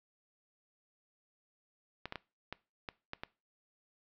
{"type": "clicks", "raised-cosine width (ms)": 0.3, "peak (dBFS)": -23, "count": 7, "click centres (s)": [2.056, 2.124, 2.157, 2.526, 2.888, 3.134, 3.235], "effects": ["noise-tail reverb RT60 0.3 s tail -21 dB re dry", "low-pass 5000 Hz 12 dB/octave"]}